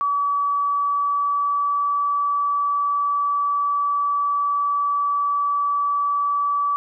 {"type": "tone with pitch glide", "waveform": "sine", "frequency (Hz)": [1143, 1150.3], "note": ["D6", "D6"], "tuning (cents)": [-47, -36], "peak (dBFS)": -18, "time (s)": [0.01, 6.76], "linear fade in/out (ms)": 0, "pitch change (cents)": 11, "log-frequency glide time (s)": [0.37, 1.91], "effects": []}